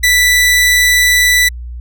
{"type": "tone", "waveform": "sawtooth", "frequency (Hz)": 1975.5, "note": "B6", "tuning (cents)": 0, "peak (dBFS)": -4, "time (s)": [0.03, 1.49], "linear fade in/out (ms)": 10, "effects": ["added 60 Hz sine -23 dBFS peak until 1.8 s"]}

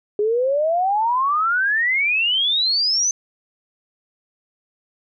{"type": "exponential sweep", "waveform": "sine", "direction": "up", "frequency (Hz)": [407.6, 6230], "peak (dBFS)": -16, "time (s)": [0.19, 3.11], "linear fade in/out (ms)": 2, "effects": []}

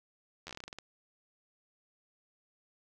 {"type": "slowing click train", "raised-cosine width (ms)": 0.2, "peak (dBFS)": -26, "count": 12, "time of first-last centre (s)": [0.47, 0.786], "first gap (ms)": 11, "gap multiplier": 1.18, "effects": []}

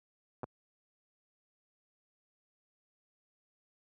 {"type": "clicks", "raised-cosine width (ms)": 1, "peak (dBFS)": -25, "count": 2, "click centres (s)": [0.433, 0.441], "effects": ["high-pass 80 Hz 12 dB/octave"]}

